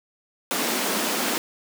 pink high-pass noise, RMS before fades -25 dBFS, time 0.51-1.38 s, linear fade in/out 0 ms, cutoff 200 Hz, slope 48 dB/octave, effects none

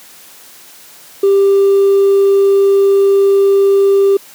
triangle tone with hard clipping, 395 Hz, G4, 13 cents sharp, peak -6 dBFS, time 1.23-4.17 s, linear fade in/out 5 ms, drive 2 dB, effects white hiss -39 dBFS RMS until 4.34 s + high-pass 150 Hz 12 dB/octave

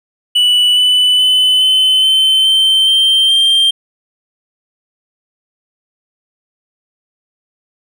triangle tone with pitch steps, 2960 / 2989 / 3019 / 3048 / 3079 / 3109 / 3140 / 3171 Hz, F#7 / F#7 / F#7 / G7 / G7 / G7 / G7 / G7, 0 / +17 / +34 / -49 / -32 / -15 / +2 / +19 cents, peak -6 dBFS, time 0.35-3.71 s, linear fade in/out 10 ms, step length 420 ms, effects none

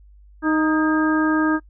harmonic tone with a mistuned harmonic, 311.1 Hz, D#4, in tune, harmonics 1 / 2 / 3 / 4 / 5, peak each -17 / -30 / -28 / -26 / -25 dBFS, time 0.42-1.6 s, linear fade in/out 50 ms, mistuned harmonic 5, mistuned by +59 cents, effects noise-tail reverb RT60 0.1 s tail -26 dB re dry + added 50 Hz sine -45 dBFS peak until 1.69 s

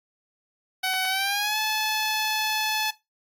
10% pulse tone with pitch glide, 752 to 863.8 Hz, F#5 to A5, +28 to -32 cents, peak -15 dBFS, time 0.83-2.91 s, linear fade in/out 10 ms, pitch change +240 cents, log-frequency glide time 1.08-1.58 s, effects noise-tail reverb RT60 0.2 s tail -17 dB re dry + AAC 64 kbps

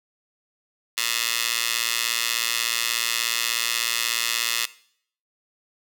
15% pulse tone with high-pass filter, 116.54 Hz, A#2, in tune, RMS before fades -25 dBFS, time 0.97-4.66 s, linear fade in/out 10 ms, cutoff 2800 Hz, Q 1, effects noise-tail reverb RT60 0.6 s tail -18 dB re dry

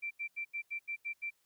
sine tone bursts, 2349 Hz, D7, in tune, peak -35 dBFS, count 8, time 0.02-1.306 s, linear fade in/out 20 ms, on 89 ms, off 82 ms, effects white hiss -75 dBFS RMS until 1.45 s

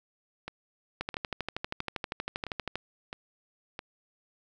two click trains, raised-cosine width 0.3 ms, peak -16 / -21 dBFS, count 23 / 6, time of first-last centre 1.01-2.756 / 0.48-3.791 s, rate 12.6 / 1.51 Hz, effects none

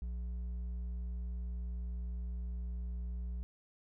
sine tone with hard clipping, 59.8 Hz, A#1, 45 cents sharp, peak -38 dBFS, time 0.02-3.43 s, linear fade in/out 0 ms, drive 4 dB, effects none

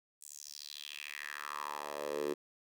10% pulse tone with high-pass filter sweep, 73.4 Hz, D2, in tune, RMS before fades -42 dBFS, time 0.21-2.34 s, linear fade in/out 10 ms, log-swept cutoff 8400 to 360 Hz, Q 3.7, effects none

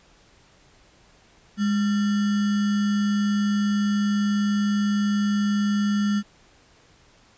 sine tone with sample-and-hold, 205.4 Hz, G#3, 19 cents flat, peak -19 dBFS, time 1.57-6.23 s, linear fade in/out 50 ms, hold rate 1575 Hz, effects pink hiss -56 dBFS RMS until 7.37 s + resampled to 16000 Hz

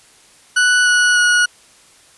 40% pulse tone with pitch steps, 1480 / 1467.2 / 1454.6 Hz, F#6 / F#6 / F#6, 0 / -15 / -30 cents, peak -10 dBFS, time 0.56-1.46 s, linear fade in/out 10 ms, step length 300 ms, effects white hiss -48 dBFS RMS until 2.17 s + resampled to 24000 Hz

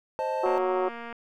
triangle chord, A diminished, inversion first, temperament equal, 523.3 / 622.3 / 880 Hz, C5 / Eb5 / A5, 0 / 0 / 0 cents, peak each -28 / -31 / -28 dBFS, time 0.19-0.58 s, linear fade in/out 0 ms
harmonic tone, 184.4 Hz, F#3, 6 cents flat, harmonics 2 / 3 / 4 / 5 / 6 / 7, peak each -26 / -30 / -32 / -34 / -36 / -37 dBFS, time 0.43-0.89 s, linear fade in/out 10 ms
click train, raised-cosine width 0.5 ms, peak -25 dBFS, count 157, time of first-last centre 0.46-1.127 s, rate 234 Hz
effects none

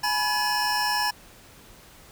square tone cluster, 838 / 977 / 1702 / 5380 Hz, G#5 / B5 / G#6 / E8, +15 / -19 / +42 / +34 cents, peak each -29 dBFS, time 0.03-1.11 s, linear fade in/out 10 ms, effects pink hiss -50 dBFS RMS until 2.11 s

